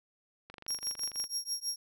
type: click train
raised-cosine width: 0.3 ms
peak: -31 dBFS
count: 19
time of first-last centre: 0.5-1.241 s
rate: 24.3 Hz
type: tone with tremolo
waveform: 30% pulse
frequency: 5588 Hz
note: F8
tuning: in tune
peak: -26 dBFS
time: 0.68-1.76 s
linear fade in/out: 2 ms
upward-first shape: triangle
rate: 6.2 Hz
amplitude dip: 100%
effects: none